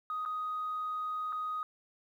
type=tone with dropouts; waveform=sine; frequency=1249 Hz; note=D#6; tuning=6 cents sharp; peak=-32 dBFS; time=0.1-1.63 s; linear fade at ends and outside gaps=1 ms; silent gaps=0.252-0.259 / 1.324-1.328 s; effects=tanh soft clip ceiling -29 dBFS + 11-bit